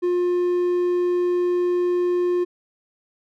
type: tone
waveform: triangle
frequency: 355.1 Hz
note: F4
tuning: 29 cents sharp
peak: -16 dBFS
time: 0.02-2.45 s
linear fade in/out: 20 ms
effects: none